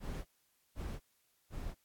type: noise bursts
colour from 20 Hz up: brown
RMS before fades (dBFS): -41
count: 3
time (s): 0-1.75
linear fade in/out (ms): 50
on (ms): 250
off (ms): 500
effects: white hiss -75 dBFS RMS until 1.84 s + AAC 64 kbps